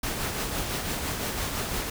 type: noise with tremolo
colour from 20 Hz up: pink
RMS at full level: -29 dBFS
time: 0.03-1.9 s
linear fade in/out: 5 ms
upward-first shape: sine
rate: 5.9 Hz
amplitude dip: 35%
effects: none